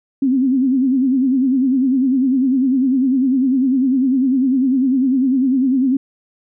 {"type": "tone with vibrato", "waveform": "sine", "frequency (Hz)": 261.6, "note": "C4", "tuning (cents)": 0, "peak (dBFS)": -12, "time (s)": [0.22, 5.97], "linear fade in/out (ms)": 5, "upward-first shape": "sine", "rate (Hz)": 10, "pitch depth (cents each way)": 100, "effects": []}